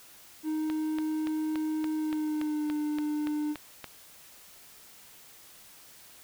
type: tone with pitch glide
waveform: triangle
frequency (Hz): 311.1 to 300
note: D#4 to D4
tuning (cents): 0 to +37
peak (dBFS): -26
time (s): 0.43-3.56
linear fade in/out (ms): 50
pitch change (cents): -63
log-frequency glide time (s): 1.94-2.72
type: click train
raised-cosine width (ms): 0.3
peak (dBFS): -22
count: 12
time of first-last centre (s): 0.7-3.843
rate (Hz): 3.5
effects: white hiss -53 dBFS RMS until 6.23 s